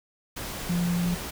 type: tone in noise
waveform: sine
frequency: 174.61 Hz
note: F3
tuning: in tune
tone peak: -23 dBFS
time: 0.69-1.15 s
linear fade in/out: 10 ms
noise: pink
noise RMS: -35 dBFS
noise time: 0.36-1.31 s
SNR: +9 dB
effects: none